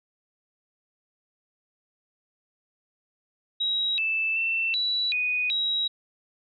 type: tone with pitch steps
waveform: sine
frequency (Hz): 3838 / 2639 / 2681 / 3936 / 2483 / 3847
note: A#7 / E7 / E7 / B7 / D#7 / B7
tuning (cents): +50 / +1 / +29 / -7 / -4 / -46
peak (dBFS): -23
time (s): 3.6-5.88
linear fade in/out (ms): 10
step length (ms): 380
effects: none